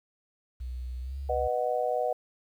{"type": "tone with pitch glide", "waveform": "sine", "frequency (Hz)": [62.4, 68.84], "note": ["B1", "C#2"], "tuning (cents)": [19, -11], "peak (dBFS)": -33, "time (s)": [0.6, 1.48], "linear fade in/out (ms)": 10, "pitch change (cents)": 170, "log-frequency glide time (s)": [1.01, 1.18]}
{"type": "chord", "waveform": "sine", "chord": "B major", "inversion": "none", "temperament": "just", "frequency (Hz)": [493.9, 617.4, 740.8], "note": ["B4", "D#5", "F#5"], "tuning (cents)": [0, -14, 2], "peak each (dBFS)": -30, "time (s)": [1.29, 2.13], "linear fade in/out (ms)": 5}
{"effects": ["10-bit"]}